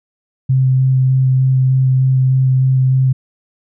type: tone with vibrato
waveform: sine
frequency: 130.81 Hz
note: C3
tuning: in tune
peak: -9 dBFS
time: 0.49-3.13 s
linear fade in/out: 10 ms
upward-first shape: square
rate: 3.3 Hz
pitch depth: 8 cents each way
effects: none